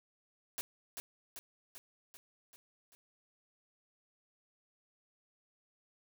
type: noise with echo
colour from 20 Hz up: white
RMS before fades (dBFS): -39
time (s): 0.58-0.61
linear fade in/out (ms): 0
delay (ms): 390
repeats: 6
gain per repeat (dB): -4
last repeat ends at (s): 2.95
effects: none